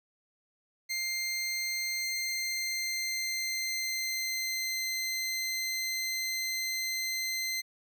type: tone with pitch glide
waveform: 20% pulse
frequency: 2100 to 2069 Hz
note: C7 to C7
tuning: +6 to -20 cents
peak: -26 dBFS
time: 0.89-7.62 s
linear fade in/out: 20 ms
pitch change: -26 cents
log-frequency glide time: 1.97-4.92 s
effects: none